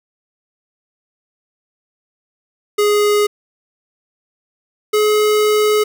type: tone pair in turn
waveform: square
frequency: 415.3 / 424 Hz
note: G#4 / G#4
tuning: 0 / +36 cents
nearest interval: unison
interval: 36 cents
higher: second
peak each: -12 dBFS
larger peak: neither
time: 2.78-3.27 / 4.93-5.84 s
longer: second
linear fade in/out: 10 ms
effects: 8-bit